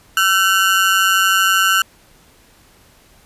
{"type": "ring-modulated tone", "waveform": "30% pulse", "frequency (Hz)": 1438, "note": "F#6", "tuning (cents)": -50, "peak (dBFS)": -6, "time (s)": [0.17, 1.82], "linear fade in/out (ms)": 2, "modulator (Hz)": 94.4, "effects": ["pink hiss -50 dBFS RMS until 3.25 s", "resampled to 32000 Hz"]}